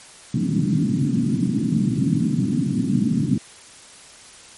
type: band-pass noise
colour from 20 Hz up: white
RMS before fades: -20 dBFS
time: 0.34-3.38 s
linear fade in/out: 2 ms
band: 120 to 280 Hz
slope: 48 dB/octave
effects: white hiss -44 dBFS RMS until 4.57 s + MP3 48 kbps